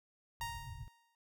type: low-pass noise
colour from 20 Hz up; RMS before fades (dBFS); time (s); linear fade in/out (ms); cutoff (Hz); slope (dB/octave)
white; -48; 0.4-0.88; 0; 140; 96
type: tone with exponential decay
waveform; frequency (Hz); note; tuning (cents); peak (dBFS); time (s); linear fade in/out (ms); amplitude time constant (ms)
sawtooth; 932.3; A#5; 0; -33; 0.41-1.15; 1; 160
effects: none